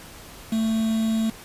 triangle tone with quantisation, 222.3 Hz, A3, 18 cents sharp, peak -18 dBFS, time 0.52-1.3 s, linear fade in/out 5 ms, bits 6, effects pink hiss -43 dBFS RMS until 1.44 s + resampled to 32000 Hz

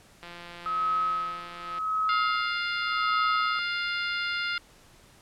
click train, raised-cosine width 0.3 ms, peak -27 dBFS, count 270, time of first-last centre 0.23-1.785 s, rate 173 Hz
sine tone with tremolo, 1279 Hz, D#6, 47 cents sharp, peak -23 dBFS, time 0.66-3.59 s, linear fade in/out 0 ms, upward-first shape sine, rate 0.87 Hz, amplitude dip 90%
harmonic tone, 701 Hz, F5, 6 cents sharp, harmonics 2 / 3 / 4 / 5 / 6 / 7, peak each -30 / -34 / -36 / -38 / -40 / -41 dBFS, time 2.09-4.58 s, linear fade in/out 2 ms
effects pink hiss -56 dBFS RMS until 5.21 s + low-pass 11000 Hz 12 dB/octave

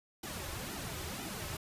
pink noise with flanger, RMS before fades -41 dBFS, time 0.23-1.57 s, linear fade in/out 5 ms, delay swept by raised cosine 1.8 to 4.4 ms, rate 2 Hz, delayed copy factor -0.8, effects resampled to 32000 Hz

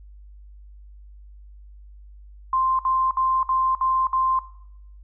sine tone bursts, 1046.5 Hz, C6, in tune, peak -18 dBFS, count 6, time 2.53-4.39 s, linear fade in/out 2 ms, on 260 ms, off 60 ms, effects noise-tail reverb RT60 0.7 s tail -17 dB re dry + added 50 Hz sine -42 dBFS peak until 5.03 s

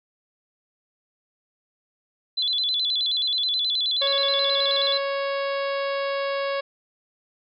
sine tone with vibrato, 3726 Hz, A#7, 2 cents flat, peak -21 dBFS, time 2.37-4.98 s, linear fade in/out 10 ms, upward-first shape square, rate 9.4 Hz, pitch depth 140 cents each way
harmonic tone, 554.4 Hz, C#5, in tune, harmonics 1 / 2 / 3 / 4 / 5 / 6 / 7 / 8 / 9, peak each -25 / -31 / -35 / -37 / -39 / -41 / -42 / -43 / -44 dBFS, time 4.01-6.61 s, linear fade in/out 10 ms
effects none

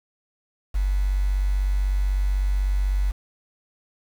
triangle tone, 48.03 Hz, G1, 35 cents flat, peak -15 dBFS, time 0.74-3.12 s, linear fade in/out 20 ms, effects tanh soft clip ceiling -17 dBFS + 7-bit

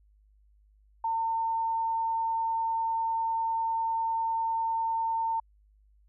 sine tone, 905 Hz, A5, 48 cents sharp, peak -26 dBFS, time 1.04-5.4 s, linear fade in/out 5 ms, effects added 51 Hz sine -59 dBFS peak until 6.08 s

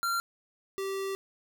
square tone pair in turn, 1377 / 388.8 Hz, F6 / G4, -25 / -14 cents, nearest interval octave + minor seventh, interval 2189 cents, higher first, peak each -28 / -32 dBFS, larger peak first, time 0.03-0.2 / 0.78-1.15 s, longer second, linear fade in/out 0 ms, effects none

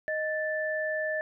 sine tone pair together, 622.3 / 1760 Hz, D#5 / A6, 0 / 0 cents, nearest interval octave + tritone, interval 1800 cents, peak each -30 / -31 dBFS, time 0.08-1.21 s, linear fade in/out 0 ms, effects none

